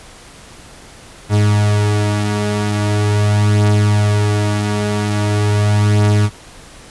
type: beating tone pair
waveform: 40% pulse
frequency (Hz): 104 / 104.42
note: G#2 / G#2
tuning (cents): +3 / +10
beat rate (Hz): 0.42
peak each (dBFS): -12 / -18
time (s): 1.29-6.3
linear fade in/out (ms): 50
effects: pink hiss -39 dBFS RMS until 6.9 s + resampled to 24000 Hz